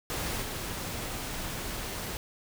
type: noise with level steps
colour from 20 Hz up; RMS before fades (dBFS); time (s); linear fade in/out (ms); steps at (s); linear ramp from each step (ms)
pink; -33 / -36; 0.1-2.17; 0; 0.42; 10
effects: none